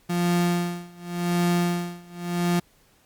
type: tone with tremolo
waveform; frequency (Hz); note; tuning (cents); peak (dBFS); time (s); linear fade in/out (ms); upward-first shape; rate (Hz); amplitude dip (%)
35% pulse; 174.61; F3; 0; -17; 0.09-2.6; 10; sine; 0.89; 95
effects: pink hiss -60 dBFS RMS until 3.05 s + MP3 96 kbps